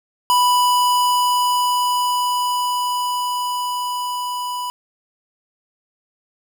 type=tone with level ramp; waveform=square; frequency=987.8 Hz; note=B5; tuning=in tune; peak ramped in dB=-13 to -24 dBFS; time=0.3-4.7 s; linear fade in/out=0 ms; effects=none